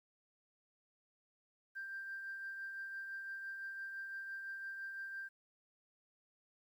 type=tone with tremolo; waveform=sine; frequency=1580 Hz; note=G6; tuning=13 cents sharp; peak=-40 dBFS; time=1.75-5.29 s; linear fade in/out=20 ms; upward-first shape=triangle; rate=5.9 Hz; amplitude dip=40%; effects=tanh soft clip ceiling -37 dBFS + 12-bit

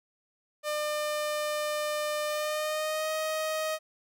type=tone with pitch glide; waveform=sawtooth; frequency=600 to 627.3 Hz; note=D5 to D#5; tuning=+37 to +14 cents; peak=-25 dBFS; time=0.63-3.79 s; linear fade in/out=50 ms; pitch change=+77 cents; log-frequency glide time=2.26-3.11 s; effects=none

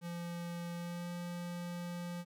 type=tone with pitch glide; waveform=square; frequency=172 to 174.5 Hz; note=F3 to F3; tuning=-26 to -1 cents; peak=-40 dBFS; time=0.01-2.25 s; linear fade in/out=50 ms; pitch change=+25 cents; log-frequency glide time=0.75-1.09 s; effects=12-bit

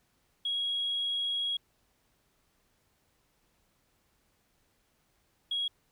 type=tone pair in turn; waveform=sine; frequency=3309 / 3309 Hz; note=G#7 / G#7; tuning=-7 / -7 cents; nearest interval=unison; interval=0 cents; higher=neither; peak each=-28 dBFS; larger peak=neither; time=0.45-1.57 / 5.51-5.68 s; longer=first; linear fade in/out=5 ms; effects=tanh soft clip ceiling -24 dBFS + pink hiss -72 dBFS RMS until 5.91 s

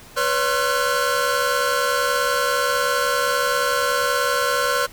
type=tone cluster; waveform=45% pulse; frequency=493.5 / 564 / 1063 / 1364 / 1499 Hz; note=B4 / C#5 / C6 / F6 / F#6; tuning=-1 / +30 / +27 / -41 / +22 cents; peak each=-25 dBFS; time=0.16-4.87 s; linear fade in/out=20 ms; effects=pink hiss -44 dBFS RMS until 4.92 s

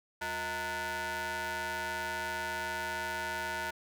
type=ring-modulated tone; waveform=sawtooth; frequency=277.2 Hz; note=C#4; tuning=in tune; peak=-27 dBFS; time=0.21-3.71 s; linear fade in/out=10 ms; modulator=1190 Hz; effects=none

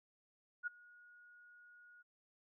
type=tone with ADSR envelope; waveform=sine; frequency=1446 Hz; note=F#6; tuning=40 cents flat; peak=-35 dBFS; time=0.63-2.03 s; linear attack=39 ms; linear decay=14 ms; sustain=-24 dB; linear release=20 ms; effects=none

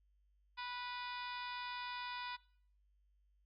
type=harmonic tone with a mistuned harmonic; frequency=491.5 Hz; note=B4; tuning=8 cents flat; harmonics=2 / 3 / 4 / 5 / 6 / 7 / 8 / 9 / 10; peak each=-45 / -50 / -52 / -50 / -57 / -52 / -56 / -59 / -56 dBFS; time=0.57-2.37 s; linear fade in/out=20 ms; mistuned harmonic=7; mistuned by=+35 cents; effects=noise-tail reverb RT60 0.6 s tail -22 dB re dry + added 50 Hz sine -70 dBFS peak until 3.45 s

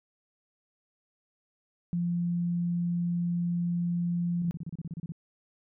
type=tone; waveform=sine; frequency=173.3 Hz; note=F3; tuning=13 cents flat; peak=-26 dBFS; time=1.93-4.51 s; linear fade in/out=0 ms
type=tone bursts; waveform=sine; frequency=164.81 Hz; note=E3; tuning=in tune; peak=-33 dBFS; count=12; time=4.42-5.121 s; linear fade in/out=2 ms; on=30 ms; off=31 ms
effects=none

